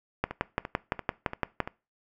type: two click trains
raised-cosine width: 0.5 ms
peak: -19 / -10 dBFS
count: 5 / 9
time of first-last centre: 0.31-1.675 / 0.24-1.603 s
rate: 2.93 / 5.87 Hz
effects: noise-tail reverb RT60 0.3 s tail -21 dB re dry